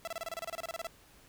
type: tone bursts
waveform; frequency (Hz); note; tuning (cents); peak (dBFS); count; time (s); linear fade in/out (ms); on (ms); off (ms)
sawtooth; 665; E5; +15; -32; 16; 0.05-0.869; 0; 24; 29
effects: pink hiss -60 dBFS RMS until 1.28 s